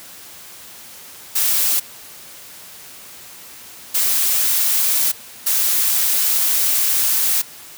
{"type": "noise bursts at uneven times", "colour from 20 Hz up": "blue", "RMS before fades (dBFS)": -17, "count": 3, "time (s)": [[1.35, 1.8], [3.94, 5.12], [5.46, 7.42]], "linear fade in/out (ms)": 10, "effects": ["white hiss -39 dBFS RMS until 7.77 s", "high-pass 60 Hz 12 dB/octave"]}